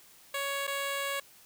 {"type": "tone with dropouts", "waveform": "10% pulse", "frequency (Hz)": 557, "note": "C#5", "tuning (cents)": 8, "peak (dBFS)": -23, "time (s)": [0.34, 1.2], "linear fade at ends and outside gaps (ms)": 5, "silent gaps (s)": [0.67, 0.676], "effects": ["white hiss -57 dBFS RMS until 1.45 s"]}